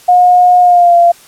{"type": "tone with pitch glide", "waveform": "sine", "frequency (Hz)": [719, 689.7], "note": ["F#5", "F5"], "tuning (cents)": [-50, -22], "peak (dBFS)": -3, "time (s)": [0.08, 1.12], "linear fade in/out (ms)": 10, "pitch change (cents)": -72, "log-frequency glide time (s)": [0.6, 0.96], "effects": ["white hiss -40 dBFS RMS until 1.27 s", "low-pass 12000 Hz 12 dB/octave"]}